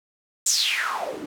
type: noise with band-pass filter sweep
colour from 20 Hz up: white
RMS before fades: -25 dBFS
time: 0.46-1.26 s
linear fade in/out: 5 ms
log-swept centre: 7600 to 260 Hz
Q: 6.3
effects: none